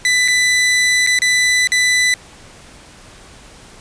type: tone with dropouts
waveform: sawtooth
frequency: 1993 Hz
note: B6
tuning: 15 cents sharp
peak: -8 dBFS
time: 0.05-2.14 s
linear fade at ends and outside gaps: 1 ms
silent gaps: 0.279-0.283 / 1.065-1.072 / 1.189-1.219 / 1.673-1.719 s
effects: pink hiss -41 dBFS RMS until 3.8 s + resampled to 22050 Hz